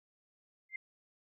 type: tone with exponential growth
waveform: sine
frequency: 2093 Hz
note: C7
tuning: in tune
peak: -34 dBFS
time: 0.69-0.76 s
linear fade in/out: 5 ms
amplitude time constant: 15 ms
effects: none